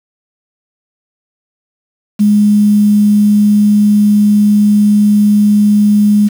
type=tone with quantisation; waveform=sine; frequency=207.7 Hz; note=G#3; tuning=in tune; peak=-5 dBFS; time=2.19-6.29 s; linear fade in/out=20 ms; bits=5; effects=none